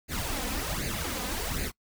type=noise with flanger; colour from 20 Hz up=pink; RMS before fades=-32 dBFS; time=0.08-1.72 s; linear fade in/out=50 ms; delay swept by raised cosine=0.44 to 4.04 ms; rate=1.3 Hz; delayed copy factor=+0.75; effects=noise-tail reverb RT60 0.1 s tail -23 dB re dry